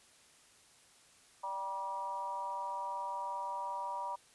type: harmonic tone with a mistuned harmonic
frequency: 196 Hz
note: G3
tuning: in tune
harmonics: 3 / 4 / 5 / 6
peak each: -47 / -47 / -37 / -48 dBFS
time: 1.43-4.16 s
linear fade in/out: 10 ms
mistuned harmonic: 5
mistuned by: -33 cents
effects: white hiss -63 dBFS RMS until 4.34 s + resampled to 24000 Hz